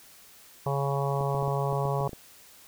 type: harmonic tone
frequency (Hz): 139.3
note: C#3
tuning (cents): +9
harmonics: 1 / 3 / 4 / 5 / 6 / 7 / 8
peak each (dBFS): -28 / -33 / -34 / -35 / -36 / -36 / -37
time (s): 0.66-2.08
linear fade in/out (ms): 5
type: clicks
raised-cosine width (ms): 2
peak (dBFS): -25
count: 9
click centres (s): 1.209 / 1.348 / 1.426 / 1.48 / 1.728 / 1.854 / 2.007 / 2.093 / 2.132
effects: white hiss -53 dBFS RMS until 2.67 s